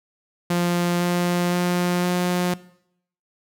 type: tone with pitch steps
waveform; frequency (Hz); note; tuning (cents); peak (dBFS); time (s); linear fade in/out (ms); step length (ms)
sawtooth; 174.61 / 175.93 / 177.25 / 178.59; F3 / F3 / F3 / F3; 0 / +13 / +26 / +39; -15; 0.5-2.54; 5; 510
effects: noise-tail reverb RT60 0.7 s tail -19 dB re dry